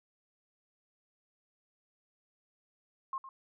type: tone with echo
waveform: sine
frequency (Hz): 1068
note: C6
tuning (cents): +35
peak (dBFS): -33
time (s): 3.13-3.18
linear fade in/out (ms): 2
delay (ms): 110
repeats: 1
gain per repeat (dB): -12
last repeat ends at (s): 3.29
effects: none